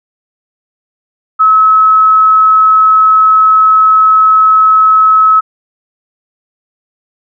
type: tone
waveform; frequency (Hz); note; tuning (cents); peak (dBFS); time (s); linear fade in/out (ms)
sine; 1290; E6; -38; -3; 1.39-5.41; 20
effects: none